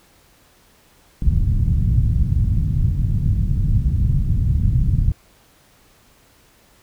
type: low-pass noise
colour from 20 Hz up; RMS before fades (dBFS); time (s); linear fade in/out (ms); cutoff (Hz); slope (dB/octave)
white; -17; 1.22-5.12; 2; 130; 24
effects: pink hiss -54 dBFS RMS until 6.82 s